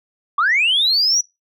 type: linear sweep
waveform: sine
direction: up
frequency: 1100 to 5920 Hz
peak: -12 dBFS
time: 0.38-1.21 s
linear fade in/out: 5 ms
effects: noise-tail reverb RT60 0.2 s tail -23 dB re dry + tanh soft clip ceiling -9 dBFS